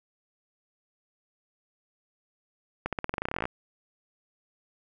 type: accelerating click train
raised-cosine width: 0.5 ms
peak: -14 dBFS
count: 18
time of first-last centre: 2.86-3.455 s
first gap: 67 ms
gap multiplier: 0.91
effects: none